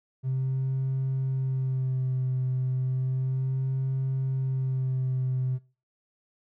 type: tone with vibrato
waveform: triangle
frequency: 130.81 Hz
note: C3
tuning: in tune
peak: -21 dBFS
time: 0.23-5.59 s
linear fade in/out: 50 ms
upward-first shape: sine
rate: 0.33 Hz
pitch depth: 27 cents each way
effects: noise-tail reverb RT60 0.3 s tail -20 dB re dry + tanh soft clip ceiling -22 dBFS